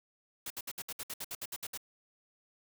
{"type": "noise bursts", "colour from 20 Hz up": "white", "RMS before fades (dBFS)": -40, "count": 13, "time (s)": [0.46, 1.775], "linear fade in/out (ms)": 5, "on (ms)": 43, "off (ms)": 63, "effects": []}